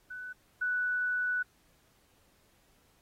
sine tone pair in turn, 1495 / 1483 Hz, F#6 / F#6, +17 / +4 cents, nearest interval unison, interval 13 cents, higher first, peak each -39 / -28 dBFS, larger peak second, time 0.1-0.33 / 0.61-1.43 s, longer second, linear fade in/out 10 ms, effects pink hiss -68 dBFS RMS until 3.01 s + AAC 48 kbps

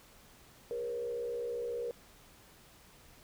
sine tone with frequency modulation, 475.8 Hz, A#4, 35 cents sharp, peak -34 dBFS, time 0.71-1.91 s, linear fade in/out 0 ms, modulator 65.2 Hz, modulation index 0.64, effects pink hiss -59 dBFS RMS until 3.23 s

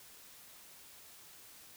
silence, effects white hiss -56 dBFS RMS until 1.76 s

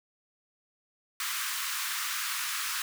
pink high-pass noise, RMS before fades -33 dBFS, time 1.2-2.82 s, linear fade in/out 2 ms, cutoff 1100 Hz, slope 48 dB/octave, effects none

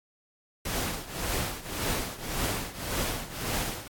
pink noise with tremolo, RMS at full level -29 dBFS, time 0.65-3.88 s, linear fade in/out 5 ms, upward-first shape triangle, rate 1.8 Hz, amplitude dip 85%, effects AAC 64 kbps

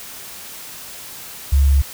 sine tone with sample-and-hold, 69.3 Hz, C#2, in tune, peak -10 dBFS, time 1.52-1.82 s, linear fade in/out 10 ms, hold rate 11025 Hz, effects white hiss -35 dBFS RMS until 1.93 s

